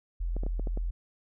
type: tone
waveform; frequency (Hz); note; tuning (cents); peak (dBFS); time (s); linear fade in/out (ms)
sine; 42.55; F1; -44; -28; 0.2-0.91; 10
type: clicks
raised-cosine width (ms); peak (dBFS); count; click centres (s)
2; -24; 6; 0.366 / 0.435 / 0.465 / 0.596 / 0.672 / 0.774
effects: none